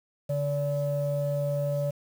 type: tone pair together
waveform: sine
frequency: 143.9 / 575.1 Hz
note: D3 / D5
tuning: -35 / -36 cents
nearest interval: 2 octaves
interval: 2399 cents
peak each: -27 dBFS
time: 0.29-1.91 s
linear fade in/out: 10 ms
effects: tanh soft clip ceiling -19 dBFS + 8-bit